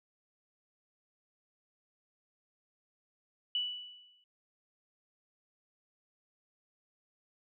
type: tone with exponential decay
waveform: sine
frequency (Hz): 2960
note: F#7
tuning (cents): 0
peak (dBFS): -28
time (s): 3.55-4.24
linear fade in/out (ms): 2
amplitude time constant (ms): 150
effects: none